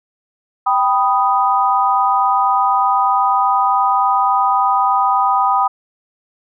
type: chord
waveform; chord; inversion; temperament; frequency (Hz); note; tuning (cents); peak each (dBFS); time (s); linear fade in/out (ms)
sine; G augmented; none; equal; 784 / 987.8 / 1244.5; G5 / B5 / D#6; 0 / 0 / 0; -16; 0.66-5.68; 10
effects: none